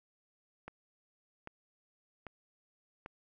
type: click train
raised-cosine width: 0.5 ms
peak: -29 dBFS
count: 4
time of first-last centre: 0.68-3.061 s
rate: 1.26 Hz
effects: none